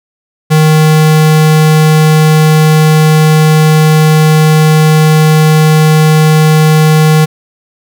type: tone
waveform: square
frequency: 155.56 Hz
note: D#3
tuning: in tune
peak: -4 dBFS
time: 0.5-7.26 s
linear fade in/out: 20 ms
effects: none